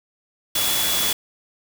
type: tone in noise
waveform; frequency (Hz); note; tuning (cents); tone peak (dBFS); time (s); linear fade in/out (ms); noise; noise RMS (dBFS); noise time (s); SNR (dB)
sine; 3400; G#7; +40; -25; 0.55-1.13; 5; white; -22; 0.55-1.13; -6
effects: none